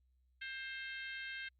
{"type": "harmonic tone", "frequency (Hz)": 529, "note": "C5", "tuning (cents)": 19, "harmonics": [3, 4, 5, 6, 7, 8], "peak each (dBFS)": [-45, -48, -51, -52, -57, -58], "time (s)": [0.41, 1.49], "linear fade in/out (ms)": 10, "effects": ["added 63 Hz sine -70 dBFS peak until 1.59 s", "Opus 48 kbps"]}